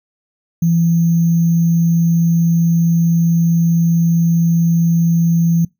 sine tone with sample-and-hold, 167.7 Hz, E3, 30 cents sharp, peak -10 dBFS, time 0.62-5.65 s, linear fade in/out 5 ms, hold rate 6300 Hz, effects noise-tail reverb RT60 0.2 s tail -25 dB re dry

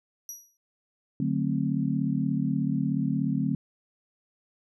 35% pulse tone with exponential decay, 5800 Hz, F#8, 35 cents flat, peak -31 dBFS, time 0.29-0.57 s, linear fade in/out 1 ms, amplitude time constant 60 ms
sine chord, D dominant seventh, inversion none, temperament just, 146.83 / 183.54 / 220.2 / 264.3 Hz, D3 / F#3 / A3 / C4, 0 / -14 / +2 / +18 cents, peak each -29 / -30 / -30 / -29 dBFS, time 1.2-3.55 s, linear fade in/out 2 ms
effects none

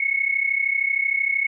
sine tone pair together, 2181 / 2214 Hz, C#7 / C#7, -29 / -3 cents, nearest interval unison, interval 26 cents, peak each -22 dBFS, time 0-1.47 s, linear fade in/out 5 ms, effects none

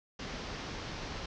pink low-pass noise, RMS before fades -41 dBFS, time 0.19-1.26 s, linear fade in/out 5 ms, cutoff 6000 Hz, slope 48 dB/octave, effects none

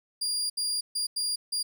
30% pulse tone bursts at uneven times, 4812 Hz, D8, 41 cents sharp, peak -24 dBFS, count 5, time 0.21-0.5 / 0.57-0.81 / 0.95-1.07 / 1.16-1.36 / 1.52-1.63 s, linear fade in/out 10 ms, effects none

